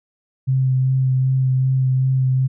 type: tone with vibrato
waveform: sine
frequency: 130.81 Hz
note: C3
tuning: in tune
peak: -14 dBFS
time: 0.47-2.48 s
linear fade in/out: 20 ms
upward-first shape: sine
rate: 2.6 Hz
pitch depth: 15 cents each way
effects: none